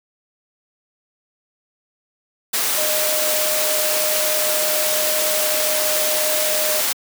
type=tone in noise; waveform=sine; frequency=614 Hz; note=D#5; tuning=23 cents flat; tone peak=-23 dBFS; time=2.77-6.81 s; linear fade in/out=10 ms; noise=white; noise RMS=-20 dBFS; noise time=2.53-6.93 s; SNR=-6 dB; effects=high-pass 300 Hz 12 dB/octave